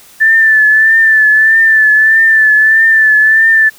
sine tone with vibrato, 1760 Hz, A6, in tune, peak -4 dBFS, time 0.2-3.7 s, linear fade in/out 20 ms, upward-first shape triangle, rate 1.6 Hz, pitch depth 46 cents each way, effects white hiss -40 dBFS RMS until 3.78 s

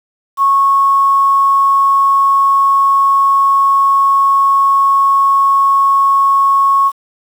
sine tone with quantisation, 1100 Hz, C#6, 14 cents flat, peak -7 dBFS, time 0.37-6.92 s, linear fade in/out 50 ms, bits 6, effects none

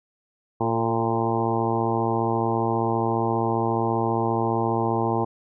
harmonic tone with a mistuned harmonic, 114.8 Hz, A#2, 26 cents flat, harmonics 1 / 2 / 3 / 4 / 5 / 6 / 7 / 8 / 9, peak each -28 / -29 / -27 / -29 / -35 / -32 / -28 / -30 / -32 dBFS, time 0.6-5.25 s, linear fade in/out 10 ms, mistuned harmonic 4, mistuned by -31 cents, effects none

